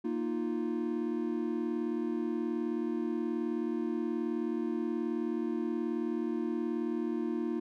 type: chord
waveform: triangle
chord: Bb suspended fourth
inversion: none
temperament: just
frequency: 233.1 / 310.8 / 349.6 Hz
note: Bb3 / Eb4 / F4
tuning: 0 / -2 / +2 cents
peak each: -33 dBFS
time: 0.04-7.6 s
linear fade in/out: 10 ms
effects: none